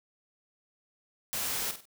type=noise with echo; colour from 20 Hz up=white; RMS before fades=-33 dBFS; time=1.33-1.71 s; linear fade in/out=0 ms; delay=48 ms; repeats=3; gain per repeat=-9 dB; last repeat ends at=1.854 s; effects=none